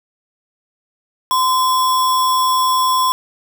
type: tone with sample-and-hold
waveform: sine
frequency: 1030 Hz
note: C6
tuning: 28 cents flat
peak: -12 dBFS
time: 1.31-3.12 s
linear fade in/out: 0 ms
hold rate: 4410 Hz
effects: none